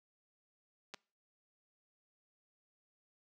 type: clicks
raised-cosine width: 0.2 ms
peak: -28 dBFS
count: 2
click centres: 0.939 / 0.944 s
effects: noise-tail reverb RT60 0.4 s tail -24 dB re dry + high-pass 200 Hz 12 dB/octave